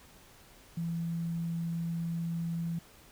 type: tone with quantisation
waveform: sine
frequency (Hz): 167.5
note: E3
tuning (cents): +28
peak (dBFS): -31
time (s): 0.77-2.79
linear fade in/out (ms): 5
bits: 10
effects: pink hiss -57 dBFS RMS until 3.11 s